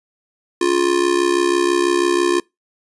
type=tone with amplitude modulation; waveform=square; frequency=351.6 Hz; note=F4; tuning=12 cents sharp; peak=-11 dBFS; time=0.61-2.4 s; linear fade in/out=5 ms; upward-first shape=sine; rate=66.1 Hz; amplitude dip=80%; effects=noise-tail reverb RT60 0.2 s tail -24 dB re dry + resampled to 24000 Hz